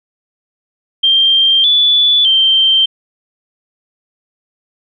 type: tone with pitch steps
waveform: sine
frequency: 3172 / 3459 / 3135 Hz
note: G7 / A7 / G7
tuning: +20 / -30 / -1 cents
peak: -7 dBFS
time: 1.03-2.86 s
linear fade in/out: 10 ms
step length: 610 ms
effects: none